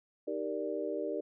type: chord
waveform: sine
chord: Eb major seventh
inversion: none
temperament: equal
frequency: 311.1 / 392 / 466.2 / 587.3 Hz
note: Eb4 / G4 / Bb4 / D5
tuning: 0 / 0 / 0 / 0 cents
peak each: -39 / -38 / -38 / -38 dBFS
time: 0.27-1.21 s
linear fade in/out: 10 ms
effects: none